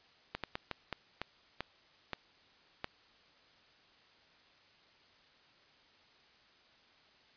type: slowing click train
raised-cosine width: 0.3 ms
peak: -20 dBFS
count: 9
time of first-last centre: 0.35-2.844 s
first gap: 87 ms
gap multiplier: 1.35
effects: white hiss -64 dBFS RMS until 7.36 s + resampled to 11025 Hz